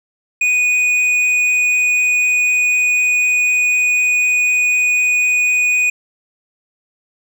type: tone with hard clipping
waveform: triangle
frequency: 2476 Hz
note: D#7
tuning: 9 cents flat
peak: -13 dBFS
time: 0.41-5.9 s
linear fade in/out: 5 ms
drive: 9 dB
effects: none